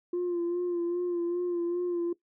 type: tone with vibrato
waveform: sine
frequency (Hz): 349.2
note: F4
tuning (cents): 0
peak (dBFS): -25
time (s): 0.13-2.13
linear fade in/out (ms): 5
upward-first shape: sine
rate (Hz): 2.5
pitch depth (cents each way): 35
effects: noise-tail reverb RT60 0.1 s tail -19 dB re dry + tanh soft clip ceiling -25 dBFS